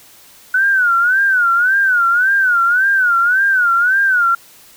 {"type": "tone with vibrato", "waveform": "sine", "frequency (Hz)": 1480, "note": "F#6", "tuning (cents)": 0, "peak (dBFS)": -10, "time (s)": [0.54, 4.35], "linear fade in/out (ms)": 5, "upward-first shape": "sine", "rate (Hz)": 1.8, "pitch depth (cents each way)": 140, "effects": ["white hiss -44 dBFS RMS until 4.76 s"]}